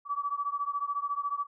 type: beating tone pair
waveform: sine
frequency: 1142 / 1156 Hz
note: D6 / D6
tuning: -49 / -28 cents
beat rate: 14 Hz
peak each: -32 / -33 dBFS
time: 0.05-1.47 s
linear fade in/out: 50 ms
effects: none